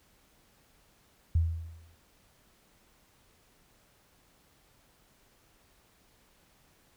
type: tone with exponential decay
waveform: sine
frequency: 82.41 Hz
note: E2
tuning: in tune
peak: -20 dBFS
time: 1.35-1.95 s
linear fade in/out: 5 ms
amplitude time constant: 130 ms
effects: pink hiss -65 dBFS RMS until 6.96 s